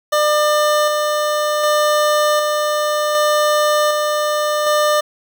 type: tone with tremolo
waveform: 25% pulse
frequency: 600 Hz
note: D5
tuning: 37 cents sharp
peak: -9 dBFS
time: 0.12-5.01 s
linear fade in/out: 10 ms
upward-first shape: square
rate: 0.66 Hz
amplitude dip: 30%
effects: 8-bit